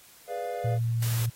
triangle chord, G# diminished seventh, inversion none, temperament equal, 415.3 / 493.9 / 587.3 / 698.5 Hz, G#4 / B4 / D5 / F5, 0 / 0 / 0 / 0 cents, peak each -38 / -33 / -36 / -32 dBFS, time 0.27-0.79 s, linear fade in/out 50 ms
sine tone, 116 Hz, A#2, 8 cents flat, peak -24 dBFS, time 0.64-1.3 s, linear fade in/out 10 ms
white noise, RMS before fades -36 dBFS, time 1.02-1.26 s, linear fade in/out 5 ms
effects white hiss -54 dBFS RMS until 1.35 s + AAC 48 kbps

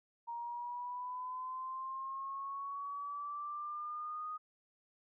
sine linear sweep, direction up, 935 to 1244.5 Hz, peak -39 dBFS, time 0.27-4.38 s, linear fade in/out 20 ms, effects none

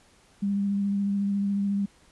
sine tone with vibrato, 200 Hz, G3, 35 cents sharp, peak -23 dBFS, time 0.42-1.86 s, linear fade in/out 10 ms, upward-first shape sine, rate 14 Hz, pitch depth 16 cents each way, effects pink hiss -59 dBFS RMS until 2.11 s + resampled to 24000 Hz

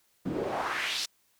pink noise with band-pass filter sweep, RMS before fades -32 dBFS, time 0.25-1.06 s, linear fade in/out 10 ms, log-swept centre 210 to 5500 Hz, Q 2.2, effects white hiss -69 dBFS RMS until 1.39 s

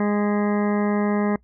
harmonic tone with a mistuned harmonic, 206.5 Hz, G#3, 10 cents flat, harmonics 1 / 2 / 3 / 4 / 5 / 6 / 8 / 9 / 10, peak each -20 / -26 / -30 / -32 / -34 / -36 / -38 / -39 / -40 dBFS, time 0-1.36 s, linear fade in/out 2 ms, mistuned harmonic 9, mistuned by +24 cents, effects noise-tail reverb RT60 0.1 s tail -23 dB re dry + added 60 Hz sine -55 dBFS peak until 1.43 s

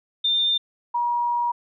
sine tone pair in turn, 3604 / 956.3 Hz, A7 / A#5, +41 / +44 cents, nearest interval octave + major seventh, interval 2297 cents, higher first, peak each -18 / -20 dBFS, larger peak first, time 0.24-0.58 / 0.94-1.52 s, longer second, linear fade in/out 10 ms, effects none

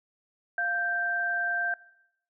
sine tone pair together, 698.5 / 1569.5 Hz, F5 / G6, 0 / +2 cents, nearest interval octave + major second, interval 1402 cents, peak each -33 / -26 dBFS, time 0.58-1.74 s, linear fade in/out 2 ms, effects noise-tail reverb RT60 0.8 s tail -21 dB re dry

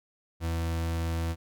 40% pulse tone, 82.8 Hz, E2, 8 cents sharp, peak -27 dBFS, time 0.4-1.36 s, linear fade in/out 50 ms, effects none

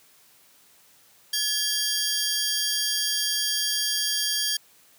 sawtooth tone cluster, 1707 / 3239 / 4684 / 5590 Hz, G#6 / G#7 / D8 / F8, +47 / -44 / -5 / +1 cents, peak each -30 / -25 / -24 / -30 dBFS, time 1.33-4.57 s, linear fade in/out 5 ms, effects white hiss -57 dBFS RMS until 4.98 s + high-pass 80 Hz 12 dB/octave

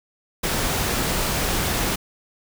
pink noise, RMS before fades -23 dBFS, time 0.43-1.96 s, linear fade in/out 10 ms, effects none

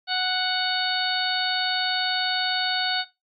harmonic tone, 740 Hz, F#5, in tune, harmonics 1 / 2 / 3 / 4 / 5 / 6, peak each -28 / -28 / -35 / -31 / -29 / -27 dBFS, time 0.07-3.05 s, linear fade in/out 50 ms, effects noise-tail reverb RT60 0.2 s tail -17 dB re dry + AAC 48 kbps

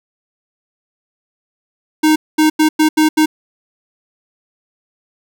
square tone bursts at uneven times, 310 Hz, D#4, 6 cents flat, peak -9 dBFS, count 6, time 2.03-2.16 / 2.38-2.5 / 2.59-2.69 / 2.79-2.89 / 2.97-3.09 / 3.17-3.26 s, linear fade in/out 10 ms, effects none

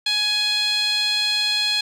15% pulse tone with band-pass filter, 837 Hz, G#5, 13 cents sharp, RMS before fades -21 dBFS, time 0.06-1.81 s, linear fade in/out 5 ms, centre 4200 Hz, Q 4.2, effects none

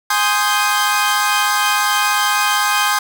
sawtooth chord, Ab major seventh, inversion none, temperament equal, 830.6 / 1046.5 / 1244.5 / 1568 Hz, Ab5 / C6 / Eb6 / G6, 0 / 0 / 0 / 0 cents, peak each -16 dBFS, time 0.1-2.99 s, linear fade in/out 5 ms, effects none

